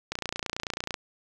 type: click train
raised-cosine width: 0.2 ms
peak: -13 dBFS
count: 25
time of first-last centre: 0.12-0.942 s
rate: 29.2 Hz
effects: none